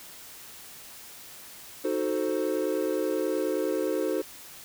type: chord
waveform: triangle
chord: D# diminished seventh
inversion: none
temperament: equal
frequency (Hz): 311.1 / 370 / 440 / 523.3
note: D#4 / F#4 / A4 / C5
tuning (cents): 0 / 0 / 0 / 0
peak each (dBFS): -29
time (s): 1.84-4.22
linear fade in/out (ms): 10
effects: white hiss -46 dBFS RMS until 4.64 s